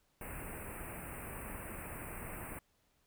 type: band-stop noise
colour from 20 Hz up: pink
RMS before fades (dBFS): -45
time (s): 0.21-2.59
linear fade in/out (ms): 2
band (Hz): 2700 to 8200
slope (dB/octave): 96
effects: pink hiss -75 dBFS RMS until 3.06 s